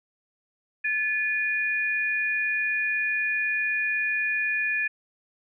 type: tone pair together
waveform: sine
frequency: 1731 / 2448 Hz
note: A6 / D#7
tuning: -29 / -29 cents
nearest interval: tritone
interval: 600 cents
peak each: -26 dBFS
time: 0.84-4.88 s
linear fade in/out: 10 ms
effects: none